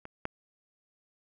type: clicks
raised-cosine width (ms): 0.5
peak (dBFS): -27 / -17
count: 2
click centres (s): 0.054 / 0.254
effects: none